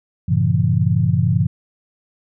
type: chord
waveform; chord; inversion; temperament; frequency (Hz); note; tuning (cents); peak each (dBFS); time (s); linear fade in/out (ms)
sine; G diminished seventh; none; equal with one note detuned; 98 / 116.54 / 138.59 / 168.96; G2 / Bb2 / Db3 / Fb3; 0 / 0 / 0 / +43; -19; 0.28-1.47; 10
effects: none